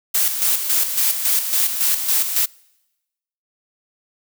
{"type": "noise with tremolo", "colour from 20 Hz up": "blue", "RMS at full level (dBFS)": -17, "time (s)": [0.14, 2.46], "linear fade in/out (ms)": 10, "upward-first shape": "square", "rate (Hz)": 3.6, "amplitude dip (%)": 55, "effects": ["noise-tail reverb RT60 1.0 s tail -26 dB re dry"]}